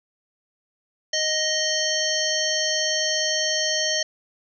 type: harmonic tone with a mistuned harmonic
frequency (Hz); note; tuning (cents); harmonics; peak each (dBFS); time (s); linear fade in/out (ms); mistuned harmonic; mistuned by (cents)
622.3; D#5; 0; 1 / 3 / 5 / 7 / 9 / 10; -28 / -28 / -28 / -28 / -28 / -28; 1.13-4.03; 5; 9; -17
effects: none